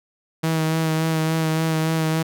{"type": "tone with vibrato", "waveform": "sawtooth", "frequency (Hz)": 160, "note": "D#3", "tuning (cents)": 49, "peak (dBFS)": -15, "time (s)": [0.43, 2.23], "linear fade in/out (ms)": 10, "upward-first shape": "sine", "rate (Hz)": 3.5, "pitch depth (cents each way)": 21, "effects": []}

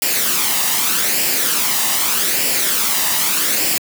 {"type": "noise with flanger", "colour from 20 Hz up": "white", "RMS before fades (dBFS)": -17, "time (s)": [0.02, 3.78], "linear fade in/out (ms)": 2, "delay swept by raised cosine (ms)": [0.39, 1.06], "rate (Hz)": 0.82, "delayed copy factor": 0.5, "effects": ["high-pass 200 Hz 12 dB/octave"]}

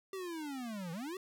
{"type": "linear two-way sweep", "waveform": "square", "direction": "down then up", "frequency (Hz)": [392, 160, 392], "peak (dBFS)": -40, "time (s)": [0.13, 1.17], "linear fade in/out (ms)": 2, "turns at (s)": 0.92, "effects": []}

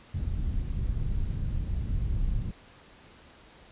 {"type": "low-pass noise", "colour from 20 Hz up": "pink", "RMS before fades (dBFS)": -29, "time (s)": [0.14, 2.52], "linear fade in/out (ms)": 10, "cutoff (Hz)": 110, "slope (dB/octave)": 12, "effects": ["pink hiss -54 dBFS RMS until 3.71 s", "resampled to 8000 Hz"]}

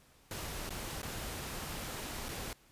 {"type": "noise with dropouts", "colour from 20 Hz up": "pink", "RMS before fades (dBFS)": -41, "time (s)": [0.31, 2.53], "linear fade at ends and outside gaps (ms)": 1, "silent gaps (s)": [[0.693, 0.705], [1.018, 1.03], [2.285, 2.289]], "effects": ["pink hiss -64 dBFS RMS until 2.71 s", "resampled to 32000 Hz"]}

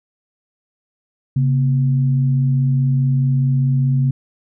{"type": "tone pair together", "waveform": "sine", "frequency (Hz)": [135.2, 240], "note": ["C#3", "B3"], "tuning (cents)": [-43, -49], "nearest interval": "minor seventh", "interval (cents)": 994, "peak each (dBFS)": [-13, -25], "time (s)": [1.36, 4.11], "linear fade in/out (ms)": 5, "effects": []}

